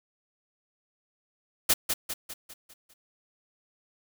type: noise with echo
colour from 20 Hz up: white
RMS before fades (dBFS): -21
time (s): 1.69-1.74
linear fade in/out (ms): 10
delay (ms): 200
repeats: 6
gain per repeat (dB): -6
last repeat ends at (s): 2.94
effects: none